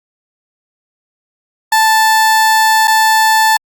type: tone with dropouts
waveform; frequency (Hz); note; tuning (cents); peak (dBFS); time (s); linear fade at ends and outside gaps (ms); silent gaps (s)
30% pulse; 880; A5; 0; -5; 1.72-3.57; 5; 2.874-2.878
effects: Opus 48 kbps